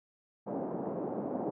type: band-pass noise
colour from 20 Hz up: pink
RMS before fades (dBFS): -36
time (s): 0.46-1.51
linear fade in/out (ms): 20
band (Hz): 190 to 760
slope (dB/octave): 24
effects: none